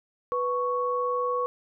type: tone pair together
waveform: sine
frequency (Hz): 493.9 / 1110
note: B4 / C#6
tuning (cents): 0 / +2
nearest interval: octave + major second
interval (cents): 1402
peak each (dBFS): -27 / -27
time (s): 0.32-1.46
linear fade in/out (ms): 0
effects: none